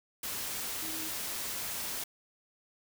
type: tone in noise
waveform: sine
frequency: 317.5 Hz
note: D#4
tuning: 35 cents sharp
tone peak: -44 dBFS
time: 0.82-1.09 s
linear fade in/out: 5 ms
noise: white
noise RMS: -37 dBFS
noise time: 0.23-2.04 s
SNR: -10 dB
effects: none